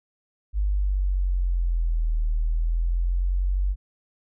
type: linear two-way sweep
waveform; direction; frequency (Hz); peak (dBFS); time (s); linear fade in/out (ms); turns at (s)
sine; down then up; 51 to 38.83 to 47.87; -20; 0.53-3.76; 50; 2.25
effects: none